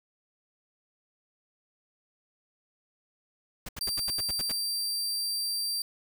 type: noise bursts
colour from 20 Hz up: pink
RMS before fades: -38 dBFS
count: 9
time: 3.66-4.52 s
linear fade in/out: 5 ms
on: 28 ms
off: 76 ms
type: tone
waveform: sawtooth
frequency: 4699 Hz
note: D8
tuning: in tune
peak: -26 dBFS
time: 3.81-5.82 s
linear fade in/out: 2 ms
effects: none